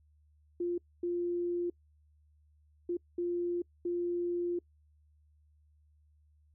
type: tone bursts at uneven times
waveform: sine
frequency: 349.2 Hz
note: F4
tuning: in tune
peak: -30 dBFS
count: 5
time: 0.6-0.78 / 1.03-1.7 / 2.89-2.97 / 3.18-3.62 / 3.85-4.59 s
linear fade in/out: 5 ms
effects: noise-tail reverb RT60 0.1 s tail -26 dB re dry + added 75 Hz sine -63 dBFS peak until 6.54 s